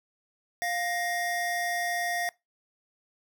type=tone pair together; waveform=square; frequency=701 / 1871.4 Hz; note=F5 / A#6; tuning=+6 / +6 cents; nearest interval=octave + perfect fourth; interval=1700 cents; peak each=-31 / -32 dBFS; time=0.62-2.29 s; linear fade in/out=0 ms; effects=noise-tail reverb RT60 0.2 s tail -22 dB re dry